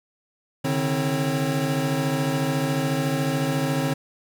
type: tone cluster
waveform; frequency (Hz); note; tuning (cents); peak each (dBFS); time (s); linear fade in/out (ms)
square; 138 / 152 / 264.3 / 321.8 / 548; C#3 / D#3 / C4 / E4 / C#5; -7 / -40 / +18 / -42 / -20; -30 / -27 / -27 / -34 / -31; 0.64-3.94; 10
effects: none